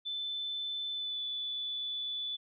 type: tone with pitch glide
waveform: sine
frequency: 3520 to 3472 Hz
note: A7 to A7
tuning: 0 to -24 cents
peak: -34 dBFS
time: 0.05-2.37 s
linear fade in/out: 20 ms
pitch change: -24 cents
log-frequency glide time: 0.92-1.21 s
effects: none